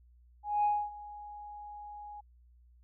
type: tone with ADSR envelope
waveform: sine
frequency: 830.6 Hz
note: G#5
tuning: in tune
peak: -23 dBFS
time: 0.43-2.21 s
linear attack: 210 ms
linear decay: 260 ms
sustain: -20 dB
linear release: 11 ms
effects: tanh soft clip ceiling -21 dBFS + added 60 Hz sine -58 dBFS peak until 2.83 s